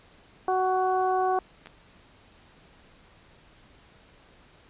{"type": "harmonic tone", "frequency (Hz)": 372.6, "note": "F#4", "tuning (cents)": 12, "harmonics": [1, 2, 3, 4], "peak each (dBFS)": [-27, -24, -31, -39], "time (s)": [0.48, 1.39], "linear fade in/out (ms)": 2}
{"type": "clicks", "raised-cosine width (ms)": 0.3, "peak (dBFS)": -28, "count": 2, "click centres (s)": [1.659, 1.671]}
{"effects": ["pink hiss -56 dBFS RMS until 4.69 s", "resampled to 8000 Hz"]}